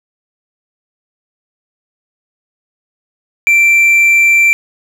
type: tone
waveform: triangle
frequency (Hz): 2349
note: D7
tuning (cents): 0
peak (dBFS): -4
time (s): 3.47-4.53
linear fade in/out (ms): 0
effects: none